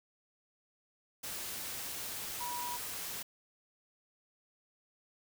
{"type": "tone in noise", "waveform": "sine", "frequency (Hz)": 970, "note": "B5", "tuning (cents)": -31, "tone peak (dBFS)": -38, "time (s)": [2.4, 2.77], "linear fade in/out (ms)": 10, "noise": "white", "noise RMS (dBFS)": -41, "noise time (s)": [1.23, 3.23], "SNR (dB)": 0, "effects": []}